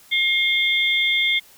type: tone cluster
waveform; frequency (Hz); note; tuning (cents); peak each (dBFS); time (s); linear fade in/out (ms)
sine; 2136 / 3235 / 3535; C7 / G#7 / A7; +35 / -46 / +7; -19 / -24 / -22; 0.11-1.4; 20
effects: white hiss -50 dBFS RMS until 1.57 s